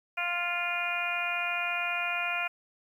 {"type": "harmonic tone", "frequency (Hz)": 349.2, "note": "F4", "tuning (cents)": 0, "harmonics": [2, 3, 4, 5, 6, 7, 8], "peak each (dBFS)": [-36, -41, -35, -42, -40, -31, -40], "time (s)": [0.17, 2.48], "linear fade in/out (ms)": 10, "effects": ["10-bit"]}